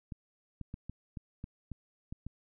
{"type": "clicks", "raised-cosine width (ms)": 5, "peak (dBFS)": -28, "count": 9, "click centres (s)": [0.122, 0.613, 0.741, 0.896, 1.172, 1.441, 1.717, 2.125, 2.266], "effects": []}